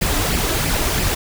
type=noise with flanger; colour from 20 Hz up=pink; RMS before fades=-19 dBFS; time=0.01-1.15 s; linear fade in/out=10 ms; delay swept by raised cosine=0.39 to 3.09 ms; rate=3 Hz; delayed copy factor=+0.5; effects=none